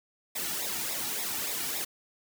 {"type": "noise with flanger", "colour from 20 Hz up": "white", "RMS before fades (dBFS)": -33, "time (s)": [0.35, 1.85], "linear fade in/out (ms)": 10, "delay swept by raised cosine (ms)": [0.66, 1.96], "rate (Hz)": 3.5, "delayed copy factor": -0.75, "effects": []}